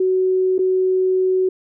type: tone with dropouts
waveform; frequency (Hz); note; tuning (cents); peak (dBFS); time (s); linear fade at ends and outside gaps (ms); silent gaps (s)
sine; 373.2; F#4; +15; -14; 0-1.49; 5; 0.582-0.59
effects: none